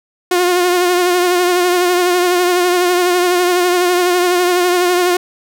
sawtooth tone with vibrato, 357.2 Hz, F4, 39 cents sharp, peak -7 dBFS, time 0.31-5.17 s, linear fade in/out 5 ms, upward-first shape triangle, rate 12 Hz, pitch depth 44 cents each way, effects none

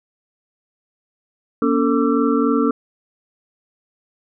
sine tone cluster, 239.6 / 283.2 / 447.6 / 1166 / 1340 Hz, A#3 / C#4 / A4 / D6 / E6, +48 / +37 / +30 / -13 / +28 cents, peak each -19 / -18 / -20 / -26 / -26 dBFS, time 1.62-2.71 s, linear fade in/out 2 ms, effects none

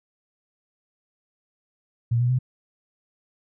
sine tone with pitch steps, 117.6 / 122.38 / 127.36 Hz, A#2 / B2 / C3, +16 / -15 / -46 cents, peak -18 dBFS, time 2.11-2.389 s, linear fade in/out 10 ms, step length 93 ms, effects none

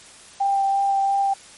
sine tone with vibrato, 789 Hz, G5, 11 cents sharp, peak -17 dBFS, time 0.4-1.34 s, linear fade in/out 10 ms, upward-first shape sine, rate 2.9 Hz, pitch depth 10 cents each way, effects white hiss -45 dBFS RMS until 1.57 s + MP3 48 kbps

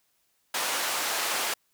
pink band-pass noise, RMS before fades -29 dBFS, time 0.54-1.54 s, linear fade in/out 5 ms, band 690 to 15000 Hz, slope 12 dB/octave, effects white hiss -71 dBFS RMS until 1.73 s

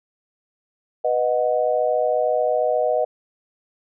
sine chord, B major, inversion none, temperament equal with one note detuned, 493.9 / 622.3 / 736.2 Hz, B4 / D#5 / F#5, 0 / 0 / -9 cents, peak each -22 / -20 / -24 dBFS, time 1.04-3.05 s, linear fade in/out 10 ms, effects none

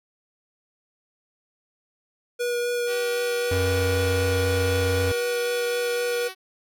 square tone with vibrato, 482.3 Hz, B4, 41 cents flat, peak -24 dBFS, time 2.39-6.29 s, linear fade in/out 20 ms, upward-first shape sine, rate 3.9 Hz, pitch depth 9 cents each way
5% pulse tone with pitch glide, 382.7 to 376.3 Hz, G4 to F#4, -42 to +29 cents, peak -22 dBFS, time 2.86-6.35 s, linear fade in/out 50 ms, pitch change -29 cents, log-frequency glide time 3.31-4.16 s
square tone, 90.9 Hz, F#2, 30 cents flat, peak -24 dBFS, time 3.51-5.12 s, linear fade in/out 5 ms
effects none

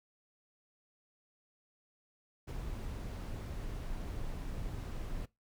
brown noise with ADSR envelope, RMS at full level -37 dBFS, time 2.47-5.26 s, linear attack 21 ms, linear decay 34 ms, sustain -3 dB, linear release 13 ms, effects noise-tail reverb RT60 0.2 s tail -21 dB re dry

